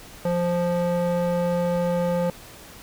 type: tone with band-pass filter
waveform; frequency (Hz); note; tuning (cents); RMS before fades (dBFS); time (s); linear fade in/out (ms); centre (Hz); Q
square; 174.61; F3; 0; -23; 0.25-2.3; 2; 490; 1.4
effects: pink hiss -44 dBFS RMS until 2.82 s